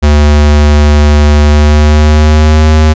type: tone with pitch glide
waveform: square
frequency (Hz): 74 to 77.63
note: D2 to D#2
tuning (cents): +14 to -3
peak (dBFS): -3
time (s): 0.02-2.94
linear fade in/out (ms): 20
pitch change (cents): +83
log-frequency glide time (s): 1.42-2.68
effects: resampled to 16000 Hz